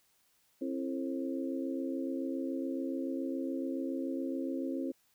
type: harmonic tone with a mistuned harmonic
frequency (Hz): 89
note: F2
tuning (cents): +33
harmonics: 3 / 4 / 5 / 6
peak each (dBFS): -35 / -38 / -45 / -42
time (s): 0.61-4.92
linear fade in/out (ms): 10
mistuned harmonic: 4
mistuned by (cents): -110
effects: white hiss -71 dBFS RMS until 5.14 s